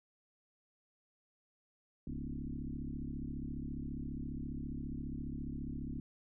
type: tone with frequency modulation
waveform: sine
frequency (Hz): 145.9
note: D3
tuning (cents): -11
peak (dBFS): -38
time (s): 2.07-6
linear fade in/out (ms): 2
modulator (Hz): 34.7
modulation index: 4.2
effects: none